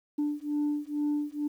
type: beating tone pair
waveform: sine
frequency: 293.7 / 295.9 Hz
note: D4 / D4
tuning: 0 / +13 cents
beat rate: 2.2 Hz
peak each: -29 dBFS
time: 0.18-1.48 s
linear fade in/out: 10 ms
effects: tanh soft clip ceiling -23 dBFS + 10-bit